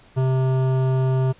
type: tone with hard clipping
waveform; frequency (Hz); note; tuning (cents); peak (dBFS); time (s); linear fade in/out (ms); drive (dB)
triangle; 130.81; C3; 0; -19; 0.16-1.33; 20; 18
effects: pink hiss -52 dBFS RMS until 1.39 s + resampled to 8000 Hz